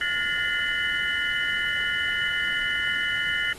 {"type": "tone cluster", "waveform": "sine", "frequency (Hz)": [1427, 1737, 1819, 2042, 2964], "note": ["F6", "A6", "A#6", "C7", "F#7"], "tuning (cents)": [37, -23, -43, -43, 2], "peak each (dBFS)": -30, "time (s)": [0.01, 3.53], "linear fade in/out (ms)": 2, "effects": ["pink hiss -45 dBFS RMS until 3.58 s", "AAC 32 kbps"]}